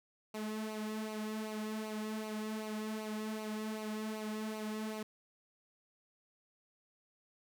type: tone with flanger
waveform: sawtooth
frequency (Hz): 215.9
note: A3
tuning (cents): -33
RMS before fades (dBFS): -40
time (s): 0.34-5.03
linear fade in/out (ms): 5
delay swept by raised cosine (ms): 0.57 to 3.37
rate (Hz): 2.6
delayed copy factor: -0.65
effects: none